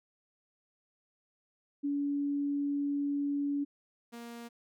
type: tone pair in turn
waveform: sine / sawtooth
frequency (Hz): 285 / 235.1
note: C#4 / A#3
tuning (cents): +48 / +15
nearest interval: minor third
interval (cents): 333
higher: first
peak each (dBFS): -29 / -39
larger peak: first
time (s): 1.83-3.65 / 4.12-4.49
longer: first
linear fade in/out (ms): 20
effects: none